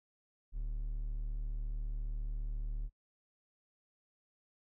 triangle tone, 37.24 Hz, D1, 25 cents sharp, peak -33 dBFS, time 0.52-2.9 s, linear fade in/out 50 ms, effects noise-tail reverb RT60 0.1 s tail -26 dB re dry

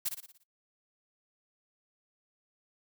blue noise with echo, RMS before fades -31 dBFS, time 0.05-0.09 s, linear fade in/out 10 ms, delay 58 ms, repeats 6, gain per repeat -6 dB, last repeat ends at 0.438 s, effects noise-tail reverb RT60 0.1 s tail -19 dB re dry

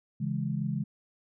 sine chord, C# minor, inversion none, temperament equal, 138.59 / 164.81 / 207.7 Hz, C#3 / E3 / G#3, 0 / 0 / 0 cents, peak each -32 / -33 / -33 dBFS, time 0.2-0.84 s, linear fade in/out 10 ms, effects none

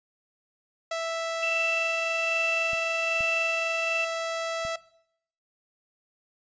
sawtooth tone, 659.3 Hz, E5, in tune, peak -24 dBFS, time 0.91-4.76 s, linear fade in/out 5 ms
sine tone with tremolo, 2661 Hz, E7, 16 cents sharp, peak -24 dBFS, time 1.42-4.05 s, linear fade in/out 10 ms, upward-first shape sine, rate 1.2 Hz, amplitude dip 40%
clicks, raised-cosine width 5 ms, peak -31 dBFS, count 3, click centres 2.733 / 3.207 / 4.651 s
effects noise-tail reverb RT60 0.7 s tail -20 dB re dry + resampled to 16000 Hz

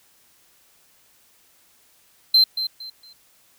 triangle tone with echo, 4111 Hz, C8, 31 cents flat, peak -10 dBFS, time 2.34-2.44 s, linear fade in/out 5 ms, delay 230 ms, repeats 3, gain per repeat -11 dB, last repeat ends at 3.13 s, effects white hiss -58 dBFS RMS until 3.58 s

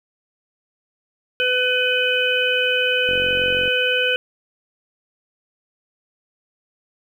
harmonic tone, 502 Hz, B4, 28 cents sharp, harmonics 1 / 3 / 5 / 6, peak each -22 / -22 / -22 / -22 dBFS, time 1.4-4.16 s, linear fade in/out 0 ms
click train, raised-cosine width 2 ms, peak -19 dBFS, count 28, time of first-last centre 3.09-3.678 s, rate 45.9 Hz
effects 8-bit

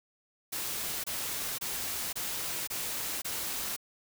white noise bursts, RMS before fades -35 dBFS, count 6, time 0.52-3.765 s, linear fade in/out 10 ms, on 520 ms, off 25 ms, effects none

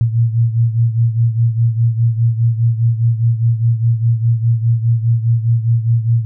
sine beating tone pair, 114.6 / 119.5 Hz, A#2 / A#2, -29 / +43 cents, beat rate 4.9 Hz, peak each -12 / -17 dBFS, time 0.01-6.25 s, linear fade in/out 0 ms, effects none

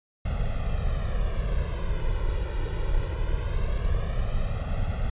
brown noise with flanger, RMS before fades -26 dBFS, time 0.25-5.1 s, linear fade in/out 5 ms, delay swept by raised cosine 1.5 to 2.1 ms, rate 0.21 Hz, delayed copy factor +0.85, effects resampled to 8000 Hz

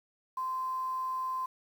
sine tone with quantisation, 1036 Hz, C6, 17 cents flat, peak -31 dBFS, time 0.37-1.46 s, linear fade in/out 5 ms, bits 9, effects none

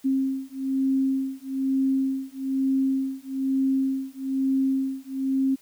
sine beating tone pair, 266.8 / 267.9 Hz, C4 / C4, +34 / +41 cents, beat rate 1.1 Hz, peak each -25 dBFS, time 0.04-5.56 s, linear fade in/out 20 ms, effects white hiss -57 dBFS RMS until 5.61 s

